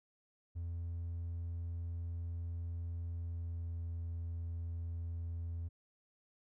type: tone with pitch glide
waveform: triangle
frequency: 85 to 84.36 Hz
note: F2 to E2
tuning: -46 to +41 cents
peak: -35 dBFS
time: 0.55-5.69 s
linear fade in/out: 20 ms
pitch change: -13 cents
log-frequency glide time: 3.1-3.83 s
effects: tanh soft clip ceiling -33 dBFS